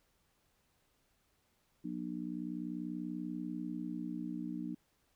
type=harmonic tone; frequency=60.3 Hz; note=B1; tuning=41 cents flat; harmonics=3 / 4 / 5; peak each=-43 / -42 / -41 dBFS; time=1.84-4.75 s; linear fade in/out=10 ms; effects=pink hiss -75 dBFS RMS until 5.15 s